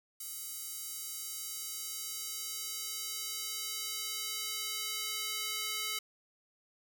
square tone with high-pass filter sweep, 430.9 Hz, A4, 36 cents flat, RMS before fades -39 dBFS, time 0.2-5.99 s, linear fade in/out 5 ms, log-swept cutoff 8600 to 2600 Hz, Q 0.85, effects none

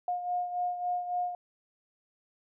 sine beating tone pair, 714 / 717.6 Hz, F5 / F5, +38 / +47 cents, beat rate 3.6 Hz, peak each -30 / -37 dBFS, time 0.08-1.35 s, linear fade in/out 2 ms, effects none

